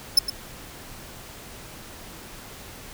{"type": "tone with echo", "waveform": "40% pulse", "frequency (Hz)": 5274, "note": "E8", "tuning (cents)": 0, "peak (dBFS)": -10, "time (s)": [0.17, 0.19], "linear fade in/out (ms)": 5, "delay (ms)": 110, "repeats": 1, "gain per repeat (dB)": -12, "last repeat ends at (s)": 0.3, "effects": ["pink hiss -42 dBFS RMS until 2.93 s"]}